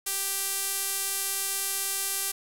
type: tone with band-pass filter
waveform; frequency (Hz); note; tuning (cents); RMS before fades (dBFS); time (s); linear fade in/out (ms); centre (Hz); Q
sawtooth; 391.9; G4; 0; -30; 0.06-2.32; 10; 11000; 1.4
effects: 8-bit